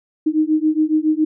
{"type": "beating tone pair", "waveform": "sine", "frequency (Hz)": [307, 314.2], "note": ["D#4", "D#4"], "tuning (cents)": [-23, 17], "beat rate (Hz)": 7.2, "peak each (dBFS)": -17, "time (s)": [0.26, 1.25], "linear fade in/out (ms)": 10, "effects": []}